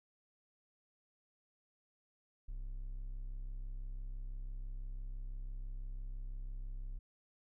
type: tone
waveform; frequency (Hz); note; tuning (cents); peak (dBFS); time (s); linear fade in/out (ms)
triangle; 33; C1; +16; -38; 2.48-6.99; 10
effects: none